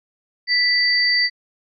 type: tone pair together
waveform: sine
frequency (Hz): 1975.5 / 4634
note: B6 / D8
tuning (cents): 0 / -24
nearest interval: octave + minor third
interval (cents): 1476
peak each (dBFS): -17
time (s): 0.47-1.3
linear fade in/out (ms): 50
effects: MP3 64 kbps